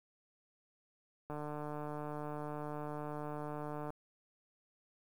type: click train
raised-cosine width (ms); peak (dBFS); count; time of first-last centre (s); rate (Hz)
1; -29; 389; 1.3-3.904; 149
effects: 10-bit